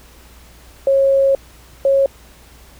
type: tone pair in turn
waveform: sine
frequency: 545 / 546.9 Hz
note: C#5 / C#5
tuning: -29 / -23 cents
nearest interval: unison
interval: 6 cents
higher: second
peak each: -10 dBFS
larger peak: neither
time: 0.87-1.35 / 1.85-2.06 s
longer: first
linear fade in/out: 2 ms
effects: added 60 Hz sine -44 dBFS peak until 2.79 s + pink hiss -46 dBFS RMS until 2.79 s